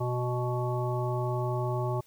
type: harmonic tone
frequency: 123.47 Hz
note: B2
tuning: in tune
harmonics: 1 / 3 / 5 / 7 / 9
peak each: -29 / -34 / -36 / -37 / -39 dBFS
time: 0-2.01 s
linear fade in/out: 10 ms
effects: white hiss -62 dBFS RMS until 2.06 s